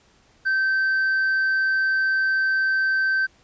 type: tone with tanh clipping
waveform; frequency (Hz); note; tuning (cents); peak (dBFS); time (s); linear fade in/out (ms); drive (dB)
sine; 1551; G6; -19; -19; 0.45-3.27; 20; 2
effects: pink hiss -58 dBFS RMS until 3.43 s + resampled to 16000 Hz